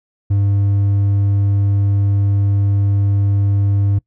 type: tone with hard clipping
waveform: sine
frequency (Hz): 100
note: G2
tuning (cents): +35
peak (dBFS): -13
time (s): 0.3-3.99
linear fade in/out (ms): 10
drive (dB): 3
effects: noise-tail reverb RT60 0.1 s tail -22 dB re dry